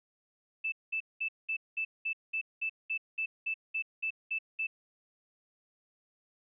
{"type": "tone bursts", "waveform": "sine", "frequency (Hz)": 2637, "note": "E7", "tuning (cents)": 0, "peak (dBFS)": -30, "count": 15, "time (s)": [0.64, 4.67], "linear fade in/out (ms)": 10, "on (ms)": 82, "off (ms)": 200, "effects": []}